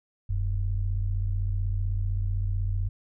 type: tone pair together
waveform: sine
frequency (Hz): 40.49 / 96.3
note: E1 / G2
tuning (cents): -30 / -30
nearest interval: octave + minor third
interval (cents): 1500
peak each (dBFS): -27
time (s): 0.29-2.89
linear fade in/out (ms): 10
effects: none